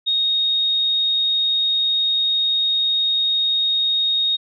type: tone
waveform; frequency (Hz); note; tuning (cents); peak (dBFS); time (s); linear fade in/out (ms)
sine; 3729; A#7; 0; -16; 0.06-4.37; 20
effects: none